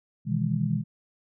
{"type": "chord", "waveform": "sine", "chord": "E major seventh", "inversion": "second", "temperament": "just", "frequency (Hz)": [123.61, 154.51, 164.81, 206], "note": ["B2", "D#3", "E3", "G#3"], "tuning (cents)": [2, -12, 0, -14], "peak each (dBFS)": -29, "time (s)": [0.25, 0.84], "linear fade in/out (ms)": 50, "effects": []}